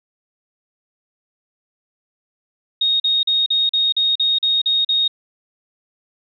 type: tone bursts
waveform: sine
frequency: 3729 Hz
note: A#7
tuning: in tune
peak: -14 dBFS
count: 10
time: 2.81-5.079 s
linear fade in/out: 5 ms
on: 190 ms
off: 41 ms
effects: none